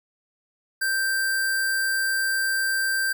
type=tone with sample-and-hold; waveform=sine; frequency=1568 Hz; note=G6; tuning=in tune; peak=-21 dBFS; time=0.81-3.13 s; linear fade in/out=10 ms; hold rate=6300 Hz; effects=none